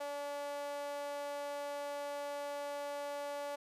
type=tone with high-pass filter; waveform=sawtooth; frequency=287.1 Hz; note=D4; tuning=39 cents flat; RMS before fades=-41 dBFS; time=0-3.56 s; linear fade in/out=10 ms; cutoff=660 Hz; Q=9.7; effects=resampled to 32000 Hz